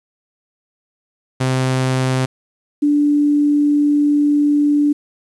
sawtooth / sine tone pair in turn, 130 / 292.4 Hz, C3 / D4, -11 / -7 cents, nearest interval octave + major second, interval 1404 cents, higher second, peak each -11 dBFS, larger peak neither, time 1.4-2.26 / 2.82-4.93 s, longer second, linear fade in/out 10 ms, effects resampled to 24000 Hz + 8-bit

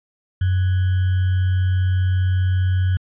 sine tone with sample-and-hold, 92.5 Hz, F#2, in tune, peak -15 dBFS, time 0.41-2.97 s, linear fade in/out 5 ms, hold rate 1575 Hz, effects resampled to 8000 Hz

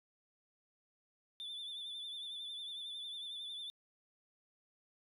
sine tone with vibrato, 3520 Hz, A7, in tune, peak -40 dBFS, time 1.4-3.7 s, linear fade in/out 0 ms, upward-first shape sine, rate 11 Hz, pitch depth 47 cents each way, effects tanh soft clip ceiling -41 dBFS

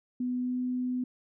sine tone with pitch glide, 249.1 to 251 Hz, B3 to B3, +15 to +28 cents, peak -28 dBFS, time 0.2-1.04 s, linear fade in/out 5 ms, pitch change +13 cents, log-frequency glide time 0.39-0.59 s, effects none

